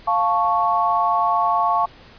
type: chord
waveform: sine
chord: F augmented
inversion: none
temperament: equal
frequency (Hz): 698.5 / 880 / 1108.7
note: F5 / A5 / C#6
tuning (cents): 0 / 0 / 0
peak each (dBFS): -21 / -21 / -19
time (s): 0.07-1.86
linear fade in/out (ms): 10
effects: pink hiss -46 dBFS RMS until 2.18 s + resampled to 11025 Hz